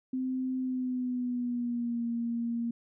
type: tone with pitch glide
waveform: sine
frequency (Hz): 258.3 to 234.1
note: C4 to A#3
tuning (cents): -22 to +8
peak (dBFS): -29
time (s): 0.13-2.71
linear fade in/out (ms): 5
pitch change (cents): -170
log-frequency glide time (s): 0.59-2.05
effects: none